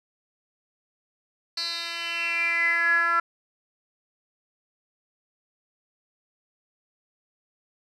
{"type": "tone with band-pass filter sweep", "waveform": "10% pulse", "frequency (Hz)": 337.9, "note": "E4", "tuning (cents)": 43, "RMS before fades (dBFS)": -25, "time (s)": [1.57, 3.2], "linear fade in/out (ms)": 5, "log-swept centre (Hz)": [4300, 1400], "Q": 8.8, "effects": []}